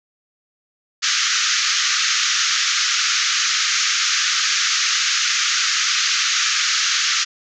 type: band-pass noise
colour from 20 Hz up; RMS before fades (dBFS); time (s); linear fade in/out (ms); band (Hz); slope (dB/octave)
white; -19; 1.02-7.25; 20; 1200 to 6800; 96
effects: none